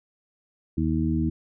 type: harmonic tone with a mistuned harmonic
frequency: 79.5 Hz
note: D#2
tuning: 38 cents sharp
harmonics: 1 / 2 / 3 / 4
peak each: -27 / -27 / -27 / -27 dBFS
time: 0.77-1.3 s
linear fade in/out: 10 ms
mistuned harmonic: 1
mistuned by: +19 cents
effects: none